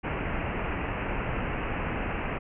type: low-pass noise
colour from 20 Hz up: pink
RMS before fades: -31 dBFS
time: 0.03-2.39 s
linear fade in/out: 20 ms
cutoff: 2800 Hz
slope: 96 dB/octave
effects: none